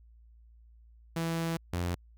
sawtooth tone pair in turn, 165.3 / 87.56 Hz, E3 / F2, +5 / +5 cents, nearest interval major seventh, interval 1100 cents, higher first, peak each -26 dBFS, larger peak neither, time 1.16-1.57 / 1.73-1.95 s, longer first, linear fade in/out 5 ms, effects added 57 Hz sine -54 dBFS peak until 2.17 s

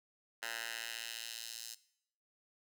10% pulse tone with high-pass filter sweep, 114.8 Hz, A#2, 26 cents flat, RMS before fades -44 dBFS, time 0.42-1.75 s, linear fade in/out 10 ms, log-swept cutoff 1400 to 5300 Hz, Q 1.2, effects noise-tail reverb RT60 0.7 s tail -19 dB re dry

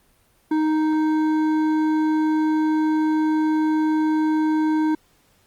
sine tone with hard clipping, 311.1 Hz, D#4, in tune, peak -19 dBFS, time 0.51-4.95 s, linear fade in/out 5 ms, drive 9 dB, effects pink hiss -60 dBFS RMS until 5.46 s + Opus 24 kbps

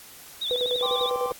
sine tone with vibrato, 3622 Hz, A7, 49 cents sharp, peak -26 dBFS, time 0.41-1.1 s, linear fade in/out 10 ms, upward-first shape triangle, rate 12 Hz, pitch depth 120 cents each way
sine tone with tremolo, 493.9 Hz, B4, in tune, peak -23 dBFS, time 0.51-1.32 s, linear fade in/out 0 ms, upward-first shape square, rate 10 Hz, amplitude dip 65%
triangle chord, G suspended fourth, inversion none, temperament just, 784 / 1045.3 / 1176 Hz, G5 / C6 / D6, 0 / -2 / +2 cents, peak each -31 dBFS, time 0.82-1.32 s, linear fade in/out 10 ms
effects white hiss -46 dBFS RMS until 1.39 s + AAC 64 kbps

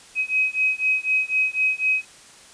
sine beating tone pair, 2532 / 2536 Hz, D#7 / D#7, +30 / +32 cents, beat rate 4 Hz, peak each -22 dBFS, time 0.15-2.05 s, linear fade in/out 50 ms, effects white hiss -47 dBFS RMS until 2.53 s + resampled to 22050 Hz

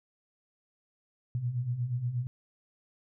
sine beating tone pair, 116.54 / 124.94 Hz, A#2 / B2, 0 / +20 cents, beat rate 8.4 Hz, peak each -36 / -30 dBFS, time 1.35-2.27 s, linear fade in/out 0 ms, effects none

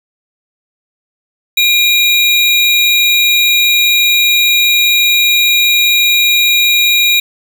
square tone pair together, 2406 / 3819 Hz, D7 / A#7, +41 / +41 cents, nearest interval minor sixth, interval 800 cents, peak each -11 dBFS, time 1.57-7.2 s, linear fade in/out 5 ms, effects none

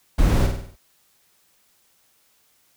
brown noise with echo, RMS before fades -17 dBFS, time 0.18-0.47 s, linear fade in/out 10 ms, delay 49 ms, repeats 6, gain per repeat -5 dB, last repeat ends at 0.764 s, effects white hiss -62 dBFS RMS until 2.76 s

